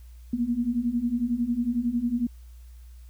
sine beating tone pair, 232.2 / 243.2 Hz, A#3 / B3, -7 / -26 cents, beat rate 11 Hz, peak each -28 / -25 dBFS, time 0.33-2.27 s, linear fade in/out 5 ms, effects added 60 Hz sine -43 dBFS peak until 3.09 s + white hiss -63 dBFS RMS until 3.09 s

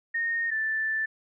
sine tone pair in turn, 1847 / 1762.6 Hz, A#6 / A6, -16 / +3 cents, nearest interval minor second, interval 81 cents, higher first, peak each -25 dBFS, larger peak neither, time 0.14-0.51 / 0.51-1.06 s, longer second, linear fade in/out 10 ms, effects none

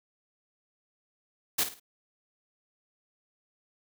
white noise with echo, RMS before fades -26 dBFS, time 1.58-1.64 s, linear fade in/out 10 ms, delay 53 ms, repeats 3, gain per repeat -10 dB, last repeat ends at 1.799 s, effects none

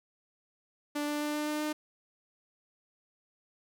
sawtooth tone with pitch steps, 293.7 / 295.6 / 297.5 / 299.4 / 301.3 / 303.2 Hz, D4 / D4 / D4 / D4 / D4 / D#4, 0 / +11 / +22 / +33 / +44 / -45 cents, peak -27 dBFS, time 0.95-1.73 s, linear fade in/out 10 ms, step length 130 ms, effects none

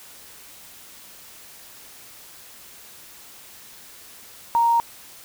sine tone with quantisation, 932.3 Hz, A#5, in tune, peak -15 dBFS, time 4.55-4.8 s, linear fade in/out 0 ms, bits 7, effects white hiss -45 dBFS RMS until 5.24 s

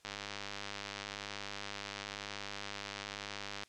click train, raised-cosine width 0.2 ms, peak -23 dBFS, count 363, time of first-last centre 0.05-3.634 s, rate 101 Hz, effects white hiss -66 dBFS RMS until 3.68 s + low-pass 7000 Hz 12 dB/octave

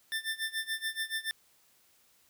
25% pulse tone with tremolo, 1781 Hz, A6, 21 cents sharp, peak -26 dBFS, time 0.12-1.31 s, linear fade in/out 0 ms, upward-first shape sine, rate 7 Hz, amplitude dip 90%, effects white hiss -66 dBFS RMS until 2.29 s

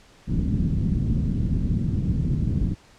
white low-pass noise, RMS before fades -23 dBFS, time 0.27-2.75 s, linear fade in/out 20 ms, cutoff 210 Hz, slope 24 dB/octave, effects pink hiss -53 dBFS RMS until 2.98 s + low-pass 7000 Hz 12 dB/octave

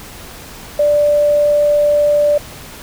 sine tone, 588 Hz, D5, 2 cents sharp, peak -9 dBFS, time 0.79-2.38 s, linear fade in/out 5 ms, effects pink hiss -34 dBFS RMS until 2.82 s

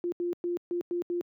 sine tone bursts at uneven times, 349.2 Hz, F4, in tune, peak -27 dBFS, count 6, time 0.04-0.12 / 0.2-0.33 / 0.44-0.57 / 0.71-0.81 / 0.91-1.02 / 1.1-1.21 s, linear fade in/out 0 ms, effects high-pass 200 Hz 12 dB/octave

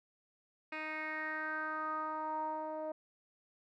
10% pulse tone with low-pass filter sweep, 311.2 Hz, D#4, in tune, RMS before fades -39 dBFS, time 0.72-2.92 s, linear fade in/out 5 ms, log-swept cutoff 2600 to 690 Hz, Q 5.2, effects none

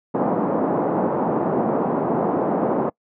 pink band-pass noise, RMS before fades -21 dBFS, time 0.14-2.9 s, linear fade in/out 10 ms, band 190 to 940 Hz, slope 24 dB/octave, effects noise-tail reverb RT60 0.1 s tail -25 dB re dry

